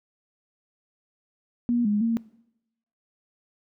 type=tone with pitch steps; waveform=sine; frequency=239.4 / 207.7 / 229.2 Hz; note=A#3 / G#3 / A#3; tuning=+46 / 0 / -29 cents; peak=-20 dBFS; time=1.69-2.17 s; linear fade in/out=0 ms; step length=160 ms; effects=noise-tail reverb RT60 0.8 s tail -21 dB re dry